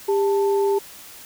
sine tone pair together, 398.7 / 881 Hz, G4 / A5, +29 / +2 cents, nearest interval octave + major second, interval 1373 cents, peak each -17 / -26 dBFS, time 0.08-0.79 s, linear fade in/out 10 ms, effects white hiss -42 dBFS RMS until 1.25 s

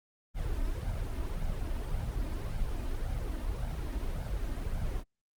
brown noise with flanger, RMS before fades -33 dBFS, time 0.34-5.04 s, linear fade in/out 50 ms, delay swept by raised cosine 1.3 to 3.3 ms, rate 1.8 Hz, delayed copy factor +0.7, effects Opus 24 kbps

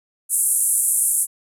white band-pass noise, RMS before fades -19 dBFS, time 0.29-1.27 s, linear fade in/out 50 ms, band 8500 to 11000 Hz, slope 48 dB/octave, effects none

